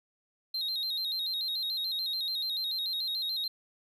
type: tone with vibrato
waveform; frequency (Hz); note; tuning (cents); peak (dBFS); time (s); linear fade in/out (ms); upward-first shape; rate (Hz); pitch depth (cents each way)
triangle; 3951; B7; 0; -29; 0.54-3.48; 5; square; 6.9; 81
effects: none